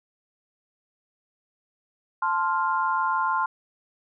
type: chord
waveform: sine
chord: F major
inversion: first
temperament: equal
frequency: 880 / 1046.5 / 1396.9 Hz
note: A5 / C6 / F6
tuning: 0 / 0 / 0 cents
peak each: -27 / -24 / -28 dBFS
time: 2.22-3.46 s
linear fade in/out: 5 ms
effects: none